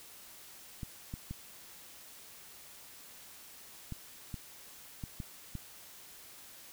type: clicks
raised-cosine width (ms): 5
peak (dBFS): -27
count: 8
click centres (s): 0.832 / 1.139 / 1.31 / 3.923 / 4.342 / 5.038 / 5.202 / 5.553
effects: white hiss -53 dBFS RMS until 6.72 s